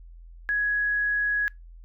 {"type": "tone", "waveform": "sine", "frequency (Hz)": 1671, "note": "G#6", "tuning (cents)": 10, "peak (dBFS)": -22, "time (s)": [0.49, 1.48], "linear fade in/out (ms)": 0, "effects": ["noise-tail reverb RT60 0.2 s tail -26 dB re dry", "added 42 Hz sine -43 dBFS peak until 1.84 s"]}